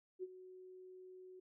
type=tone with ADSR envelope; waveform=sine; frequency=370 Hz; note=F#4; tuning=in tune; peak=-39 dBFS; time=0.19-1.4 s; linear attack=41 ms; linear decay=34 ms; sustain=-14 dB; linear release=8 ms; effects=none